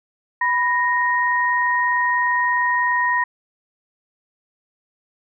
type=tone pair together; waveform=sine; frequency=987.8 / 1864.7 Hz; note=B5 / A#6; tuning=0 / 0 cents; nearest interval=major seventh; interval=1100 cents; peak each=-19 dBFS; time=0.41-3.24 s; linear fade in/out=5 ms; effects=none